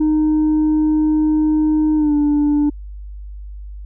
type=tone with pitch glide; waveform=sine; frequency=307.9 to 293.7 Hz; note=D#4 to D4; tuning=-18 to 0 cents; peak=-10 dBFS; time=0-2.7 s; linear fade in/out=10 ms; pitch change=-82 cents; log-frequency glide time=1.96-2.14 s; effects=tanh soft clip ceiling -11 dBFS + added 50 Hz sine -29 dBFS peak until 3.85 s